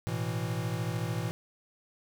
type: chord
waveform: square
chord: A suspended second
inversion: none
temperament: equal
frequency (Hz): 110 / 123.47 / 164.81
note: A2 / B2 / E3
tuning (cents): 0 / 0 / 0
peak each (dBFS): -35 / -36 / -36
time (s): 0.07-1.31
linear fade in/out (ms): 0
effects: none